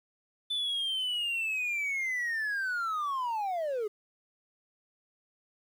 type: linear sweep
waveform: triangle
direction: down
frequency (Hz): 3520 to 402.2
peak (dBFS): -27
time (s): 0.5-3.88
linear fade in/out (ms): 10
effects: tanh soft clip ceiling -23 dBFS + 10-bit